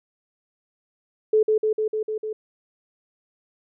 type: tone with echo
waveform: sine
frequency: 432.8 Hz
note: A4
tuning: 29 cents flat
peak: -14 dBFS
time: 1.33-1.43 s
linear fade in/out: 5 ms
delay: 150 ms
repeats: 6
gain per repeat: -2 dB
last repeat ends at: 2.33 s
effects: none